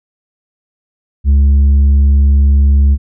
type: tone with tanh clipping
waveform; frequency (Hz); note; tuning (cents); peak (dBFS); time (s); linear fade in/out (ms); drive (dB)
sine; 70; C#2; +18; -6; 1.24-2.98; 50; 4
effects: none